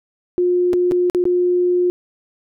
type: tone with dropouts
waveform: sine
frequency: 357 Hz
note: F4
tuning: 38 cents sharp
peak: -13 dBFS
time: 0.38-1.9 s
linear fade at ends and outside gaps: 0 ms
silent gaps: 0.732-0.737 / 0.912-0.919 / 1.099-1.148 / 1.24-1.254 s
effects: none